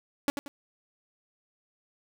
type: tone with echo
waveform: sawtooth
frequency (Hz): 283.9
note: C#4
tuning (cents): +41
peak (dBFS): -19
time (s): 0.28-0.3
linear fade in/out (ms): 0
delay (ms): 90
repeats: 2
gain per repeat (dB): -8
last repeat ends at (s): 0.48
effects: none